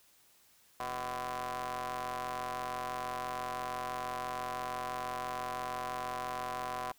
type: ring-modulated tone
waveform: sawtooth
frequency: 129 Hz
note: C3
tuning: 24 cents flat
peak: -29 dBFS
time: 0.8-6.92 s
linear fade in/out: 2 ms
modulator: 880 Hz
effects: white hiss -65 dBFS RMS until 6.98 s